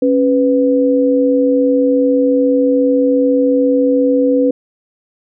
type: tone pair together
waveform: sine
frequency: 274.6 / 497.1 Hz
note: C#4 / B4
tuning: -16 / +11 cents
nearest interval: minor seventh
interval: 1027 cents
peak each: -12 dBFS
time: 0.02-4.51 s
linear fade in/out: 5 ms
effects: none

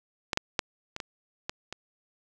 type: clicks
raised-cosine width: 0.2 ms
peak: -10 / -7 / -7 / -18 / -17 / -14 / -19 dBFS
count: 7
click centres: 0.332 / 0.374 / 0.592 / 0.964 / 1.002 / 1.495 / 1.726 s
effects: none

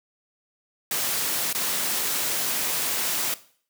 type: noise with dropouts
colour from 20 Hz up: white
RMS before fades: -26 dBFS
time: 0.91-3.34 s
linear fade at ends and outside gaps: 1 ms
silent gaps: 1.528-1.549 s
effects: noise-tail reverb RT60 0.5 s tail -17 dB re dry + high-pass 150 Hz 12 dB/octave

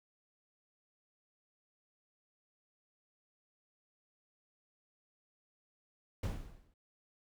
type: noise with exponential decay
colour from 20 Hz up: brown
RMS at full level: -32 dBFS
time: 6.23-6.74 s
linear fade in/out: 5 ms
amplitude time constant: 110 ms
effects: none

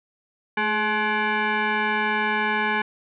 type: tone with frequency modulation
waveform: sine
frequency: 421.5 Hz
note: G#4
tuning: 26 cents sharp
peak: -20 dBFS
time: 0.57-2.82 s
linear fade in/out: 5 ms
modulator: 638 Hz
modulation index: 3.1
effects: none

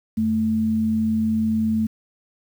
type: tone pair together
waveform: sine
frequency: 92.59 / 220 Hz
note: F#2 / A3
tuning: +2 / 0 cents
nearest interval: octave + minor third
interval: 1498 cents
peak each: -30 / -18 dBFS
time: 0.17-1.87 s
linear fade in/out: 10 ms
effects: 8-bit

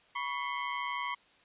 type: ring-modulated tone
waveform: 25% pulse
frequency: 1046.5 Hz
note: C6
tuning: in tune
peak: -26 dBFS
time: 0.15-1.15 s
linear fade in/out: 10 ms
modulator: 70 Hz
effects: white hiss -63 dBFS RMS until 1.44 s + resampled to 8000 Hz

